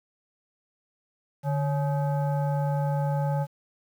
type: tone with frequency modulation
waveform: sine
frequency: 146.83 Hz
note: D3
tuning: in tune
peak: -23 dBFS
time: 1.43-3.47 s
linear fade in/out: 50 ms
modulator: 703 Hz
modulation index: 0.71
effects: 9-bit